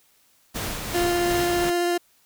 pink noise with tremolo, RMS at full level -29 dBFS, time 0.54-1.71 s, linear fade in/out 20 ms, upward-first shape sine, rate 2.7 Hz, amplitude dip 30%
30% pulse tone with vibrato, 349.2 Hz, F4, in tune, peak -18 dBFS, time 0.94-1.98 s, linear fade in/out 10 ms, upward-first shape sine, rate 15 Hz, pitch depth 8 cents each way
effects white hiss -61 dBFS RMS until 2.25 s

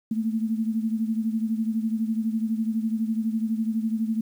sine beating tone pair, 220 / 232 Hz, A3 / A#3, 0 / -8 cents, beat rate 12 Hz, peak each -24 / -29 dBFS, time 0.11-4.21 s, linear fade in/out 5 ms, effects 9-bit

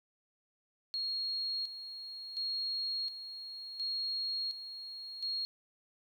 sine tone with tremolo, 4281 Hz, C8, 39 cents sharp, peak -33 dBFS, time 0.94-5.45 s, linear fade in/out 0 ms, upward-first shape square, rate 0.7 Hz, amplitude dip 65%, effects 11-bit

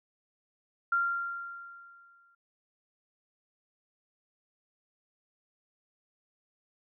sine tone with exponential decay, 1386 Hz, F6, 14 cents flat, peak -23 dBFS, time 0.92-2.35 s, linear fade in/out 5 ms, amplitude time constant 310 ms, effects none

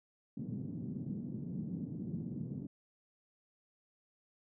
white band-pass noise, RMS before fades -41 dBFS, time 0.37-2.67 s, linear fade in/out 5 ms, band 130 to 230 Hz, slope 24 dB/octave, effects none

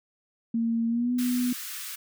sine tone with pitch glide, 229.7 to 247.6 Hz, A#3 to B3, -25 to +5 cents, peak -23 dBFS, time 0.54-1.53 s, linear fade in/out 5 ms, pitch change +130 cents, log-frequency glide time 0.88-1.13 s
white high-pass noise, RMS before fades -37 dBFS, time 1.18-1.96 s, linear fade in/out 10 ms, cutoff 1200 Hz, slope 48 dB/octave
effects none

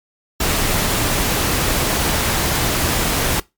pink noise, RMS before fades -18 dBFS, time 0.4-3.4 s, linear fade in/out 5 ms, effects noise-tail reverb RT60 0.2 s tail -21 dB re dry + MP3 96 kbps

